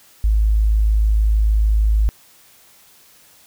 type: tone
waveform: sine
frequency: 53.3 Hz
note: G#1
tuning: 46 cents sharp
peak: -12 dBFS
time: 0.24-2.09 s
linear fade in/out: 0 ms
effects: white hiss -50 dBFS RMS until 3.46 s